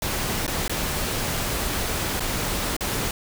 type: noise with dropouts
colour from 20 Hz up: pink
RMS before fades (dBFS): -26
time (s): 0.02-3.11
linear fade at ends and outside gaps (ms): 2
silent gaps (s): 0.466-0.478 / 0.68-0.695 / 2.197-2.204 / 2.766-2.807
effects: none